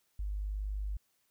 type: tone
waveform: sine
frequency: 50.6 Hz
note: G#1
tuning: 44 cents flat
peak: -33 dBFS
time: 0.19-0.97 s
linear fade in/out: 5 ms
effects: white hiss -75 dBFS RMS until 1.3 s